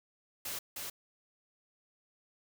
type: noise with echo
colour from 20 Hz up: white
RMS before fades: -39 dBFS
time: 0.45-0.59 s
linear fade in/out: 5 ms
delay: 310 ms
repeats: 1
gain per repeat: -2 dB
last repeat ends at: 0.9 s
effects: none

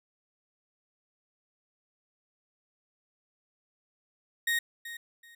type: tone with echo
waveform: 35% pulse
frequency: 1864.7 Hz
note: A#6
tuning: in tune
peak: -24 dBFS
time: 4.47-4.59 s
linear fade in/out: 5 ms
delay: 380 ms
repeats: 2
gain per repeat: -13 dB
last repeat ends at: 5.35 s
effects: none

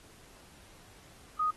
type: tone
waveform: sine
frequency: 1244.5 Hz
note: D#6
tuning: in tune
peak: -26 dBFS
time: 1.39-1.51 s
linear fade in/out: 10 ms
effects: pink hiss -57 dBFS RMS until 1.56 s + AAC 32 kbps

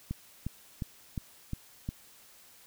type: click train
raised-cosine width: 5 ms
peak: -21 dBFS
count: 6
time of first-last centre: 0.11-1.889 s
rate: 2.81 Hz
effects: white hiss -57 dBFS RMS until 2.66 s

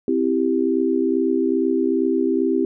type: chord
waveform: sine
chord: C major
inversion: none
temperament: equal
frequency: 261.6 / 329.6 / 392 Hz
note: C4 / E4 / G4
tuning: 0 / 0 / 0 cents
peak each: -21 dBFS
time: 0.08-2.65 s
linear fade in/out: 2 ms
effects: none

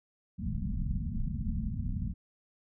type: low-pass noise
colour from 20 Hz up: pink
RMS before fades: -33 dBFS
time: 0.38-2.14 s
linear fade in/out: 20 ms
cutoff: 240 Hz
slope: 96 dB/octave
effects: none

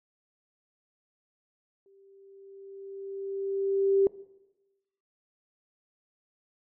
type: tone with exponential growth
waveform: sine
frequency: 392 Hz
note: G4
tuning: in tune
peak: -18 dBFS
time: 1.86-4.07 s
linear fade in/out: 1 ms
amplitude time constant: 480 ms
effects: noise-tail reverb RT60 1.0 s tail -19 dB re dry

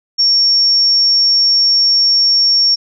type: tone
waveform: sine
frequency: 5500 Hz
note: F8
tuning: 27 cents flat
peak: -8 dBFS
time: 0.18-2.76 s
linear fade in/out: 20 ms
effects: none

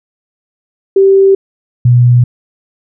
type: tone pair in turn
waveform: sine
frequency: 389 / 122.29 Hz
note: G4 / B2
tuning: -13 / -17 cents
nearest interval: octave + minor sixth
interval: 2004 cents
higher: first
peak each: -3 dBFS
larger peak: neither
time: 0.96-1.35 / 1.85-2.24 s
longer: neither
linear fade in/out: 5 ms
effects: none

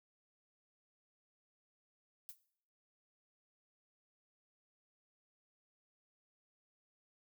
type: noise with exponential decay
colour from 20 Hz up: violet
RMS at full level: -44 dBFS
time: 2.29-2.38 s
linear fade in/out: 0 ms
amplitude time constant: 19 ms
effects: noise-tail reverb RT60 0.6 s tail -17 dB re dry

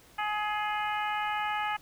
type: harmonic tone with a mistuned harmonic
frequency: 421 Hz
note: G#4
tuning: 24 cents sharp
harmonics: 2 / 3 / 4 / 5 / 6 / 7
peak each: -31 / -35 / -37 / -39 / -41 / -42 dBFS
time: 0.18-1.77 s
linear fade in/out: 10 ms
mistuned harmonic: 6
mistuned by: -24 cents
effects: pink hiss -57 dBFS RMS until 1.81 s

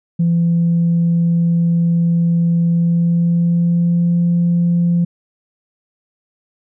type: tone with pitch glide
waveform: sine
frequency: 169.3 to 172.36 Hz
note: E3 to F3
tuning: +46 to -22 cents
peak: -10 dBFS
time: 0.19-5.05 s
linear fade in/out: 10 ms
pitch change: +32 cents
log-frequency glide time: 2.67-4.19 s
effects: tanh soft clip ceiling -8 dBFS

